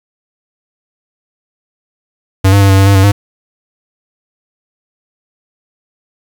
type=tone with pitch steps; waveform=square; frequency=95.8 / 99.9 / 98.4 / 96.5 / 97.4 / 99.5 / 96 / 101.2 Hz; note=G2 / G2 / G2 / G2 / G2 / G2 / G2 / G#2; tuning=-39 / +33 / +7 / -27 / -11 / +26 / -36 / -44 cents; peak=-5 dBFS; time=2.44-3.12 s; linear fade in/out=10 ms; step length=85 ms; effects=7-bit